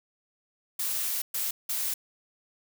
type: noise bursts at uneven times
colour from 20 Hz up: blue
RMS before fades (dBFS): -30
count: 3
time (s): 0.79-1.22 / 1.34-1.51 / 1.69-1.94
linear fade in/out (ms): 5
effects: none